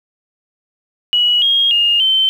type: tone with pitch steps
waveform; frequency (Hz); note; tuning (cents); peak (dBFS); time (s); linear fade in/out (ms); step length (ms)
sine; 2923 / 3256 / 2836 / 3091; F#7 / G#7 / F7 / G7; -22 / -35 / +26 / -25; -10; 1.13-2.29; 0; 290
effects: 7-bit